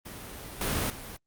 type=noise with level steps; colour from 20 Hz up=pink; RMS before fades=-42 / -29 / -41 dBFS; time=0.05-1.17 s; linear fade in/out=10 ms; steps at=0.61 / 0.9 s; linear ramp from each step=2 ms; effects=Opus 32 kbps